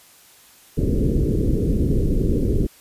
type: low-pass noise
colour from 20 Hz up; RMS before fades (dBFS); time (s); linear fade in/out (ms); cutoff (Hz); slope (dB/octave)
pink; -19; 0.77-2.67; 10; 460; 48
effects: white hiss -50 dBFS RMS until 2.8 s + resampled to 32000 Hz